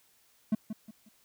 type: tone with echo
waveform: triangle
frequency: 216.9 Hz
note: A3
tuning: 25 cents flat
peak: -21 dBFS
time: 0.52-0.55 s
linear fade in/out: 5 ms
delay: 180 ms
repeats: 3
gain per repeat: -10 dB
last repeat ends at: 1.09 s
effects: white hiss -66 dBFS RMS until 1.24 s